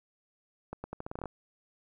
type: accelerating click train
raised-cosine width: 1 ms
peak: -24 dBFS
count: 11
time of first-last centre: 0.73-1.257 s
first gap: 110 ms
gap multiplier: 0.82
effects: 11-bit